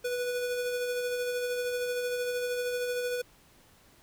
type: tone with tremolo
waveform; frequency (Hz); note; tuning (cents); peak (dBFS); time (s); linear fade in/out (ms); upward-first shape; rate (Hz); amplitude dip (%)
square; 491.7; B4; -8; -29; 0.04-3.22; 10; sine; 13; 30
effects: pink hiss -60 dBFS RMS until 4.02 s